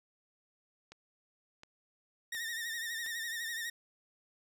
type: click train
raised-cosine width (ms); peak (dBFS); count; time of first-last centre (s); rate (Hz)
0.2; -33; 4; 0.92-3.063; 1.4
type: tone with vibrato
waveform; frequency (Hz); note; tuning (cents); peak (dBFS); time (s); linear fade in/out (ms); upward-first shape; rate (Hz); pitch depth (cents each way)
sawtooth; 1840; A#6; -23; -33; 2.32-3.7; 5; sine; 12; 62
effects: none